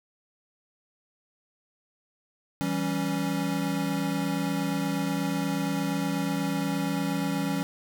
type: chord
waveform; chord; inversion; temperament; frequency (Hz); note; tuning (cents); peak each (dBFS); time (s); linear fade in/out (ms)
square; C# diminished; first; equal with one note detuned; 164.81 / 193.19 / 277.2; E3 / G3 / C#4; 0 / -25 / 0; -32 / -32 / -30; 2.61-7.63; 0
effects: none